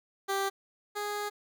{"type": "tone pair in turn", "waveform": "15% pulse", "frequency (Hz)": [392, 414], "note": ["G4", "G#4"], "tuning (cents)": [0, -5], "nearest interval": "minor second", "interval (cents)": 95, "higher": "second", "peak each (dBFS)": [-22, -26], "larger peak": "first", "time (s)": [[0.28, 0.5], [0.95, 1.3]], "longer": "second", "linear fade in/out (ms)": 20, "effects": []}